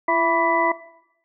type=tone cluster; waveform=sine; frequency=339 / 665 / 986 / 1154 / 1992 Hz; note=E4 / E5 / B5 / D6 / B6; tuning=+49 / +15 / -3 / -31 / +14 cents; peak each=-26 / -22 / -20 / -29 / -24 dBFS; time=0.08-0.72 s; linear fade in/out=5 ms; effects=noise-tail reverb RT60 0.8 s tail -17 dB re dry